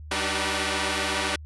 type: tone cluster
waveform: 5% pulse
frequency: 193.3 / 293.2 / 307 / 378.7 / 484.6 Hz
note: G3 / D4 / D#4 / F#4 / B4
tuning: -24 / -3 / -23 / +40 / -33 cents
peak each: -20 dBFS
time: 0.11-1.36 s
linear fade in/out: 5 ms
effects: added 76 Hz sine -38 dBFS peak until 1.45 s + resampled to 24000 Hz